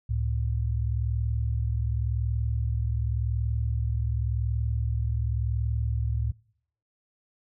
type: tone pair together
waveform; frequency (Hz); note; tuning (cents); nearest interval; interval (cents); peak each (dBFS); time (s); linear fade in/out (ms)
sine; 69.5 / 110.4; C#2 / A2; +5 / +6; minor sixth; 801; -27; 0.09-6.32; 10
effects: noise-tail reverb RT60 0.7 s tail -25 dB re dry